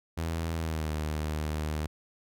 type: tone with pitch glide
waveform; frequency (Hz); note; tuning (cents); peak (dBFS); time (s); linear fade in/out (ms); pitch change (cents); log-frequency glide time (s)
sawtooth; 82.2 to 76.7; E2 to D#2; -4 to -24; -26; 0.17-1.87; 10; -120; 0.56-0.92
effects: none